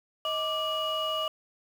sine tone cluster, 630 / 1176 / 2906 Hz, D#5 / D6 / F#7, +21 / +2 / -32 cents, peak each -31 / -31 / -30 dBFS, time 0.25-1.28 s, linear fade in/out 2 ms, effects tanh soft clip ceiling -22 dBFS + 8-bit

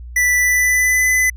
square tone with pitch glide, 1975.5 to 2011 Hz, B6 to B6, 0 to +31 cents, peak -13 dBFS, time 0.16-1.3 s, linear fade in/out 5 ms, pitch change +31 cents, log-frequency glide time 0.36-1.08 s, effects added 60 Hz sine -30 dBFS peak until 1.36 s

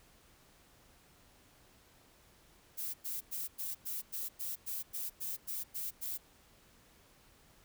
violet noise bursts, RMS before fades -39 dBFS, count 13, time 2.77-6.18 s, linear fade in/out 20 ms, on 170 ms, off 100 ms, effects pink hiss -64 dBFS RMS until 7.64 s

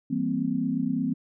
sine chord, C dominant seventh, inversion first, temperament equal, 164.81 / 196 / 233.1 / 261.6 Hz, E3 / G3 / Bb3 / C4, 0 / 0 / 0 / 0 cents, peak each -32 / -32 / -29 / -27 dBFS, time 0.1-1.14 s, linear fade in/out 10 ms, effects none

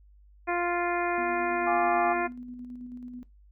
harmonic tone, 349.2 Hz, F4, in tune, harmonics 1 / 2 / 3 / 4 / 5 / 6 / 7, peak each -30 / -30 / -34 / -36 / -36 / -38 / -37 dBFS, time 0.47-2.28 s, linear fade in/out 20 ms
sine tone with tremolo, 246.9 Hz, B3, in tune, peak -37 dBFS, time 1.18-3.23 s, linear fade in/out 0 ms, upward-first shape square, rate 9.2 Hz, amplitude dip 30%
sine chord, D diminished, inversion first, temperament equal, 698.5 / 830.6 / 1174.7 Hz, F5 / Ab5 / D6, 0 / 0 / 0 cents, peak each -31 dBFS, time 1.66-2.14 s, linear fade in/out 20 ms
effects noise-tail reverb RT60 0.2 s tail -18 dB re dry + added 50 Hz sine -53 dBFS peak until 3.51 s

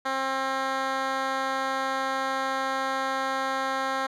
10% pulse tone with band-pass filter, 266.6 Hz, C4, 33 cents sharp, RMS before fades -28 dBFS, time 0.05-4.07 s, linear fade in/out 10 ms, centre 1300 Hz, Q 0.56, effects none

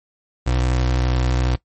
30% pulse tone with vibrato, 62.5 Hz, B1, 21 cents sharp, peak -14 dBFS, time 0.46-1.56 s, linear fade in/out 10 ms, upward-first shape sine, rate 12 Hz, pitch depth 21 cents each way, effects noise-tail reverb RT60 0.1 s tail -18 dB re dry + MP3 32 kbps

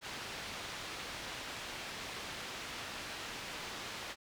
white low-pass noise, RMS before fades -44 dBFS, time 0.01-4.16 s, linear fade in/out 50 ms, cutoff 3700 Hz, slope 12 dB/octave, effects none

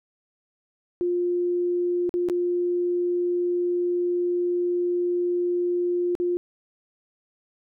sine tone with dropouts, 352.7 Hz, F4, 17 cents sharp, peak -21 dBFS, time 1.01-6.37 s, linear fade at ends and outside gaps 0 ms, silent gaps 2.093-2.14 / 2.287-2.298 / 6.152-6.2 s, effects none

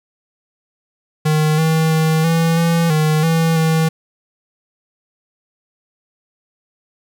square tone with pitch steps, 154.3 / 159.9 / 158.9 / 164.9 / 167.4 / 154.8 / 163.7 / 160.6 Hz, D#3 / D#3 / D#3 / E3 / E3 / D#3 / E3 / E3, -14 / +48 / +37 / +1 / +27 / -9 / -12 / -45 cents, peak -13 dBFS, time 1.25-3.89 s, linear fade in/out 10 ms, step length 330 ms, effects 8-bit

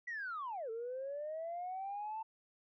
sine linear two-way sweep, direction down then up, 1975.5 to 440 to 895 Hz, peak -38 dBFS, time 0.07-2.23 s, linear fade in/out 10 ms, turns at 0.7 s, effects tanh soft clip ceiling -35 dBFS

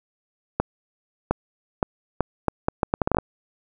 accelerating click train, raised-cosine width 1 ms, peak -5 dBFS, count 14, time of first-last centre 0.6-3.186 s, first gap 710 ms, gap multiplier 0.73, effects none

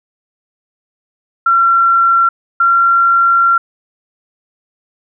sine tone pair in turn, 1363 / 1371.7 Hz, F6 / F6, -43 / -32 cents, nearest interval unison, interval 11 cents, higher second, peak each -7 dBFS, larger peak neither, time 1.46-2.29 / 2.6-3.58 s, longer second, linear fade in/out 5 ms, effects none

